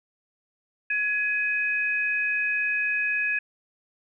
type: tone pair together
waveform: sine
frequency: 1681.8 / 2518 Hz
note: G#6 / D#7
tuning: +21 / +20 cents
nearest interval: perfect fifth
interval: 699 cents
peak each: -26 / -25 dBFS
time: 0.9-3.39 s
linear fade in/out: 5 ms
effects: none